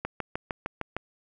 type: click train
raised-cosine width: 0.5 ms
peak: -15 dBFS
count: 7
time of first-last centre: 0.05-0.966 s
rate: 6.55 Hz
effects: none